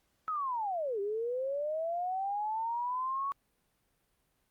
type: linear two-way sweep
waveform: sine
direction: down then up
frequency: 1300 to 391.1 to 1123 Hz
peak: -31 dBFS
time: 0.28-3.32 s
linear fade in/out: 0 ms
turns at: 1 s
effects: pink hiss -75 dBFS RMS until 4.5 s + Opus 48 kbps